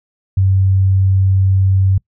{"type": "tone", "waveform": "sine", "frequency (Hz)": 95.7, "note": "G2", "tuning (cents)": -41, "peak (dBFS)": -9, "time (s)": [0.37, 1.98], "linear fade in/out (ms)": 5, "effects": ["noise-tail reverb RT60 0.1 s tail -24 dB re dry"]}